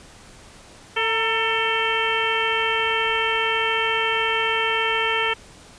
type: harmonic tone with a mistuned harmonic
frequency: 446.4 Hz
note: A4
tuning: 25 cents sharp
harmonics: 1 / 2 / 3 / 4 / 5 / 6 / 7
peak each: -27 / -27 / -27 / -27 / -27 / -27 / -27 dBFS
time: 0.96-5.34 s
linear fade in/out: 10 ms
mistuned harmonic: 2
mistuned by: +48 cents
effects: pink hiss -46 dBFS RMS until 5.78 s + resampled to 22050 Hz